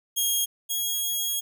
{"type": "tone pair in turn", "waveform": "10% pulse", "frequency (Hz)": [3259, 3301], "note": ["G#7", "G#7"], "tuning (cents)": [-33, -11], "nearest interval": "unison", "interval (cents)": 22, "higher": "second", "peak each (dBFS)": [-14, -17], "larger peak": "first", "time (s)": [[0.16, 0.46], [0.69, 1.41]], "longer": "second", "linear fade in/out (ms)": 20, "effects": []}